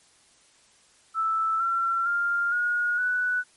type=tone with pitch steps; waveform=sine; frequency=1318.5 / 1357.9 / 1398.5 / 1440.3 / 1483.4 Hz; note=E6 / F6 / F6 / F#6 / F#6; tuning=0 / -49 / +2 / -47 / +4 cents; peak=-22 dBFS; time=1.14-3.44 s; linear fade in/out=50 ms; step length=460 ms; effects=white hiss -59 dBFS RMS until 3.56 s + MP3 48 kbps